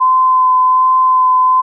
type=tone with vibrato; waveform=sine; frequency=1025 Hz; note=C6; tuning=36 cents flat; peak=-7 dBFS; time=0-1.62 s; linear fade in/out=20 ms; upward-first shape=sine; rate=1.3 Hz; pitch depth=11 cents each way; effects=none